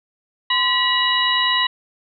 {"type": "harmonic tone with a mistuned harmonic", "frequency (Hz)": 969, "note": "B5", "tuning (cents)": -33, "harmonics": [1, 2, 3, 4], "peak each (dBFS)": [-21, -21, -21, -21], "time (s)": [0.5, 1.67], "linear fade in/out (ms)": 5, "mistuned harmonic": 1, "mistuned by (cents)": 100, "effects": []}